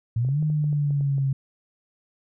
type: linear two-way sweep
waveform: sine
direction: up then down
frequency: 110 to 154.4 to 134.4 Hz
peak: -20 dBFS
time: 0.16-1.33 s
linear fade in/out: 5 ms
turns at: 0.41 s
type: clicks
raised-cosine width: 2 ms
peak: -30 dBFS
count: 9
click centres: 0.249 / 0.288 / 0.426 / 0.501 / 0.642 / 0.729 / 0.907 / 1.009 / 1.182 s
effects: none